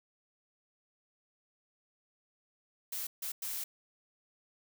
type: noise bursts at uneven times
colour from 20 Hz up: blue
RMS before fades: -38 dBFS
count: 3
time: 2.92-3.07 / 3.22-3.32 / 3.42-3.64 s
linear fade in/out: 5 ms
effects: none